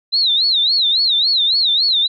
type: tone with vibrato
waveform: sine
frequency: 3951 Hz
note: B7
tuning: in tune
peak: -12 dBFS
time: 0.12-2.08 s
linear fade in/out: 20 ms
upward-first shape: sine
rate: 3.6 Hz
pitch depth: 190 cents each way
effects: none